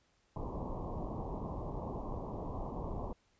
pink low-pass noise, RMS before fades -40 dBFS, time 0.36-3.13 s, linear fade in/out 2 ms, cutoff 1100 Hz, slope 96 dB/octave, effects pink hiss -73 dBFS RMS until 3.39 s + resampled to 16000 Hz

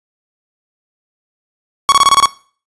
45% pulse tone bursts, 1114 Hz, C#6, 8 cents sharp, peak -5 dBFS, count 7, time 1.89-2.257 s, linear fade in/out 0 ms, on 31 ms, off 25 ms, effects noise-tail reverb RT60 0.4 s tail -18 dB re dry + resampled to 24000 Hz

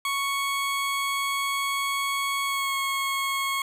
20% pulse tone with pitch glide, 1108.7 to 1094.1 Hz, C#6 to C#6, 0 to -23 cents, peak -20 dBFS, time 0.05-3.62 s, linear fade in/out 2 ms, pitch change -23 cents, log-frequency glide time 2.46-2.74 s, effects none

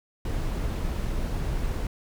brown noise, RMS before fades -28 dBFS, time 0.25-1.87 s, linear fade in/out 2 ms, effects none

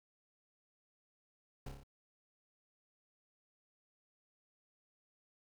brown noise with echo, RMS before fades -43 dBFS, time 1.66-1.69 s, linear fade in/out 5 ms, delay 29 ms, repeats 5, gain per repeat -3 dB, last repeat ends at 1.835 s, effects none

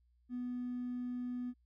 triangle tone with hard clipping, 246.9 Hz, B3, in tune, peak -37 dBFS, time 0.29-1.54 s, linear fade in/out 50 ms, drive 3 dB, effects added 60 Hz sine -68 dBFS peak until 1.65 s

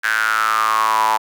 sawtooth tone with high-pass filter sweep, 110 Hz, A2, in tune, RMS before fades -17 dBFS, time 0.03-1.18 s, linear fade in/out 20 ms, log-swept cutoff 1600 to 910 Hz, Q 9.2, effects none

